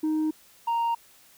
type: tone pair in turn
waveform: sine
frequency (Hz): 311.1 / 929.9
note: D#4 / A#5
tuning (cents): 0 / -5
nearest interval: octave + perfect fifth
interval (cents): 1895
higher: second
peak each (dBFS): -20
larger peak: neither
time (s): 0.03-0.31 / 0.67-0.95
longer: neither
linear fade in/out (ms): 10
effects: tanh soft clip ceiling -22 dBFS + white hiss -56 dBFS RMS until 1.37 s